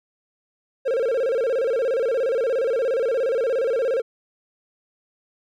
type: tone with vibrato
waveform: triangle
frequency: 493.9 Hz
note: B4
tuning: in tune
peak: -17 dBFS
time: 0.85-4.02 s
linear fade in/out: 20 ms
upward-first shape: square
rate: 17 Hz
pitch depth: 140 cents each way
effects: none